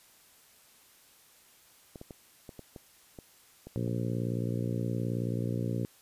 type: clicks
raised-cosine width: 2 ms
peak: -30 dBFS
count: 9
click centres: 1.958 / 2.014 / 2.108 / 2.492 / 2.593 / 2.762 / 3.188 / 3.67 / 3.877 s
type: harmonic tone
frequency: 58.9 Hz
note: A#1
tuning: 19 cents sharp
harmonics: 2 / 3 / 4 / 5 / 6 / 7 / 8 / 9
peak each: -32 / -36 / -38 / -40 / -42 / -43 / -44 / -45 dBFS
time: 3.76-5.85 s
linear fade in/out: 0 ms
effects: white hiss -60 dBFS RMS until 6.01 s + resampled to 32000 Hz